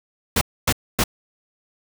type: noise bursts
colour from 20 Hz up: pink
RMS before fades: -18 dBFS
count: 3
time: 0.36-1.039 s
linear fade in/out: 5 ms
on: 53 ms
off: 260 ms
effects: none